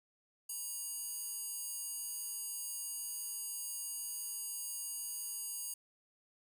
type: tone with high-pass filter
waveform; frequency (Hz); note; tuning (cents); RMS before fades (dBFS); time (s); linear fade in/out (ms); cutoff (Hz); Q
square; 953; A#5; +38; -42; 0.49-5.74; 5; 8700; 1.8
effects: none